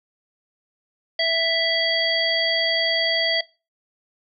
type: harmonic tone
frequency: 659.3 Hz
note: E5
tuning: in tune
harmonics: 1 / 3 / 5 / 7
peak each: -24 / -24 / -24 / -24 dBFS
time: 1.19-3.41 s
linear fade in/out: 5 ms
effects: noise-tail reverb RT60 0.3 s tail -21 dB re dry